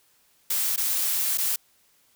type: noise with dropouts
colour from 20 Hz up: blue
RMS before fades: -25 dBFS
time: 0.5-1.56 s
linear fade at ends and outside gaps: 5 ms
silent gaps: 0.762-0.776 / 1.375-1.382 s
effects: white hiss -63 dBFS RMS until 2.15 s